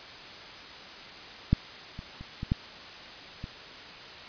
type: clicks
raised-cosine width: 5 ms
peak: -8 / -26 / -29 / -21 / -12 / -24 dBFS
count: 6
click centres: 1.53 / 1.991 / 2.21 / 2.431 / 2.519 / 3.441 s
effects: white hiss -44 dBFS RMS until 4.28 s + resampled to 11025 Hz